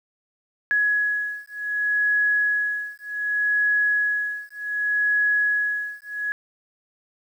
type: beating tone pair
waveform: sine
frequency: 1679 / 1679.66 Hz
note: G#6 / G#6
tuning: +18 / +19 cents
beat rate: 0.66 Hz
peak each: -23 dBFS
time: 0.71-6.32 s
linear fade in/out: 0 ms
effects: 9-bit